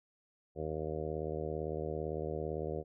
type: harmonic tone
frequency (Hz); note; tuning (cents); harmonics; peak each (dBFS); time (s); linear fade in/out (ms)
77.78; D#2; 0; 1 / 2 / 3 / 4 / 5 / 6 / 7 / 8 / 9; -43 / -43 / -50 / -46 / -41 / -41 / -43 / -49 / -48; 0.55-2.84; 50
effects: none